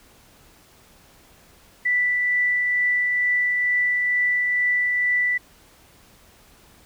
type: tone with tremolo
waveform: sine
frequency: 1974 Hz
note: B6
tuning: 1 cent flat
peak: -17 dBFS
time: 1.85-5.38 s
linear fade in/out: 10 ms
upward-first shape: triangle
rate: 2.2 Hz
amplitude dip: 25%
effects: pink hiss -53 dBFS RMS until 6.85 s